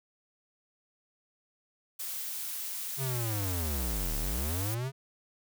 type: noise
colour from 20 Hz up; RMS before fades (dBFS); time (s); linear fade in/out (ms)
blue; -37; 1.99-4.75; 10
type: linear two-way sweep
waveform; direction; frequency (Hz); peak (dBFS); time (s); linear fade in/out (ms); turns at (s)
square; down then up; 138.8 to 34 to 138.8; -32; 2.97-4.92; 50; 4.17
effects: none